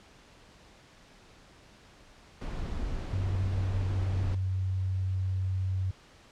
brown noise, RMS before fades -35 dBFS, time 2.41-4.35 s, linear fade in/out 5 ms
sine tone with pitch glide, 94.9 to 94.03 Hz, F#2 to F#2, +44 to +28 cents, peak -27 dBFS, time 3.13-5.91 s, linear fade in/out 5 ms, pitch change -16 cents, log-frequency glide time 3.94-4.47 s
effects pink hiss -56 dBFS RMS until 6.31 s + low-pass 6000 Hz 12 dB/octave

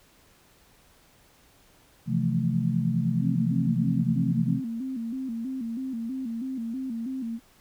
sine chord, F major seventh, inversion second, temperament equal, 130.81 / 164.81 / 174.61 / 220 Hz, C3 / E3 / F3 / A3, 0 / 0 / 0 / 0 cents, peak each -28 dBFS, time 2.06-4.61 s, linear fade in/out 50 ms
sine tone with vibrato, 245.3 Hz, B3, 12 cents flat, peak -29 dBFS, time 3.19-7.4 s, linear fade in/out 50 ms, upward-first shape square, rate 3.1 Hz, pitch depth 120 cents each way
effects pink hiss -59 dBFS RMS until 7.6 s

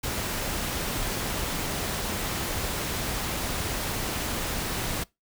pink noise, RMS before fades -30 dBFS, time 0.03-5.04 s, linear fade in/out 10 ms, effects noise-tail reverb RT60 0.2 s tail -23 dB re dry

